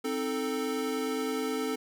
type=chord; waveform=square; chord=A diminished; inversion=first; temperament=equal; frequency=261.6 / 311.1 / 440 Hz; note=C4 / Eb4 / A4; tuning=0 / 0 / 0 cents; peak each=-34 / -38 / -33 dBFS; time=0.04-1.76 s; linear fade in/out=10 ms; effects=none